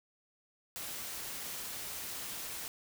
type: noise with amplitude modulation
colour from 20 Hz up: white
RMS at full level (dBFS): -40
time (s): 0.76-2.68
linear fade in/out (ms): 0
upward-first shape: sine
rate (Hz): 254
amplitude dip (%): 35
effects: none